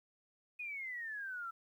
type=exponential sweep; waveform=sine; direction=down; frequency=2502 to 1327 Hz; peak=-40 dBFS; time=0.59-1.51 s; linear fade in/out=10 ms; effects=12-bit